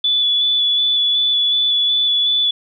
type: tone with vibrato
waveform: sine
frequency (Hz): 3450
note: A7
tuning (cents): -35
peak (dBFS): -13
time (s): 0.04-2.51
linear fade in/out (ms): 5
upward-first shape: square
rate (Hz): 2.7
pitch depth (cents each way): 12
effects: none